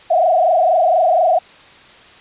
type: tone with frequency modulation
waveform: sine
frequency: 689 Hz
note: F5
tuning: 24 cents flat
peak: -10 dBFS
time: 0.1-1.39 s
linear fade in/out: 10 ms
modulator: 24.2 Hz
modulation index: 2.4
effects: white hiss -43 dBFS RMS until 2.2 s + resampled to 8000 Hz